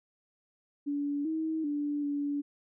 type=tone with pitch steps; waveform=sine; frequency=287.1 / 318.3 / 291.7 / 287.3 Hz; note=D4 / D#4 / D4 / D4; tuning=-39 / +39 / -12 / -38 cents; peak=-29 dBFS; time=0.86-2.42 s; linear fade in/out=20 ms; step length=390 ms; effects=none